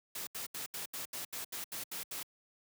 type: noise bursts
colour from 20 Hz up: white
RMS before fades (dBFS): -41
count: 11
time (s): 0.15-2.23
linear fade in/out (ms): 5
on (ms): 120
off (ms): 76
effects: high-pass 100 Hz 12 dB/octave